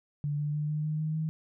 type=tone with pitch steps; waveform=sine; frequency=146.1 / 147.97 / 149.86 / 151.78 / 153.72 / 155.68 / 157.68 Hz; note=D3 / D3 / D3 / D#3 / D#3 / D#3 / D#3; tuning=-9 / +13 / +35 / -43 / -21 / +1 / +23 cents; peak=-28 dBFS; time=0.24-1.29 s; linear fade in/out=0 ms; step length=150 ms; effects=none